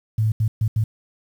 sine tone bursts at uneven times, 109.4 Hz, A2, 9 cents flat, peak -16 dBFS, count 4, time 0.18-0.32 / 0.4-0.48 / 0.61-0.68 / 0.76-0.84 s, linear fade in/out 5 ms, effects 8-bit

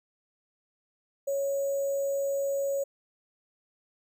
sine tone with sample-and-hold, 554.4 Hz, C#5, in tune, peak -26 dBFS, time 1.27-2.84 s, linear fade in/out 10 ms, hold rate 7350 Hz, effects none

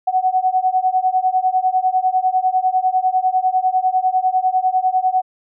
sine beating tone pair, 740 / 750 Hz, F#5 / F#5, 0 / +23 cents, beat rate 10 Hz, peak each -17 dBFS, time 0.07-5.22 s, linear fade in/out 10 ms, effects none

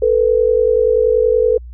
sine tone pair together, 442.8 / 493.3 Hz, A4 / B4, +11 / -2 cents, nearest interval major second, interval 187 cents, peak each -13 dBFS, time 0.02-1.58 s, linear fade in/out 5 ms, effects added 60 Hz sine -30 dBFS peak until 1.73 s

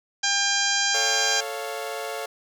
harmonic tone, 800 Hz, G5, 35 cents sharp, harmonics 1 / 2 / 3 / 4 / 5 / 6 / 7 / 8 / 9, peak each -31 / -26 / -32 / -29 / -31 / -28 / -30 / -29 / -32 dBFS, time 0.23-1.41 s, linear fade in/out 10 ms
sawtooth chord, A augmented, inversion none, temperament equal, 440 / 554.4 / 698.5 Hz, A4 / C#5 / E#5, 0 / 0 / 0 cents, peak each -30 dBFS, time 0.94-2.26 s, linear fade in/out 5 ms
effects none

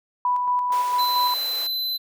sine tone with tremolo, 987.8 Hz, B5, in tune, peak -18 dBFS, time 0.25-1.34 s, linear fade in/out 2 ms, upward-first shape square, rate 4.4 Hz, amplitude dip 30%
pink high-pass noise, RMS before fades -38 dBFS, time 0.72-1.67 s, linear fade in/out 2 ms, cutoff 460 Hz, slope 24 dB/octave
square tone, 4034 Hz, B7, 36 cents sharp, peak -24 dBFS, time 0.98-1.98 s, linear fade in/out 20 ms
effects none

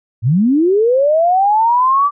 sine linear sweep, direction up, 100.2 to 1174.7 Hz, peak -9 dBFS, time 0.22-2.11 s, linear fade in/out 50 ms, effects none

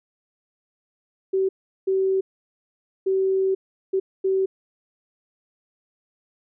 sine tone bursts at uneven times, 382.6 Hz, G4, 42 cents flat, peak -18 dBFS, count 5, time 1.33-1.49 / 1.87-2.21 / 3.06-3.55 / 3.93-4 / 4.24-4.46 s, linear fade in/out 10 ms, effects none

